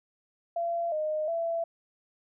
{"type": "tone with pitch steps", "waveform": "sine", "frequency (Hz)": [681, 616, 669], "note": ["F5", "D#5", "E5"], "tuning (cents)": [-44, -17, 25], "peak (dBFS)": -27, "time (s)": [0.56, 1.64], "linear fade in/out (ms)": 5, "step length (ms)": 360, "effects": []}